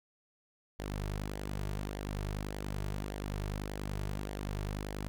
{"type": "tone with flanger", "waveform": "sawtooth", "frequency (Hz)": 50.4, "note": "G1", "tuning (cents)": 49, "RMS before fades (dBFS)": -38, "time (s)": [0.79, 5.08], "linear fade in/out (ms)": 0, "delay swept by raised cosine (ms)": [0.76, 3.96], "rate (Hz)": 1.7, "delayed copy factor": -0.5, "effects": []}